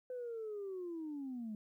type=linear sweep; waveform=sine; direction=down; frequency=509 to 207.7 Hz; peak=-39 dBFS; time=0.1-1.55 s; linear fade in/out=2 ms; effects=tanh soft clip ceiling -37 dBFS + 13-bit